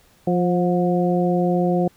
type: harmonic tone with a mistuned harmonic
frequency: 176.4 Hz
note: F3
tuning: 18 cents sharp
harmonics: 1 / 2 / 3 / 4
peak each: -19 / -22 / -24 / -25 dBFS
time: 0.27-1.88 s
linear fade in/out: 5 ms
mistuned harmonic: 4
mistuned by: +38 cents
effects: pink hiss -56 dBFS RMS until 1.96 s